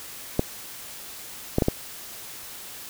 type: clicks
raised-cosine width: 2 ms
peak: -6 dBFS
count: 4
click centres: 0.394 / 1.584 / 1.622 / 1.684 s
effects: white hiss -40 dBFS RMS until 2.89 s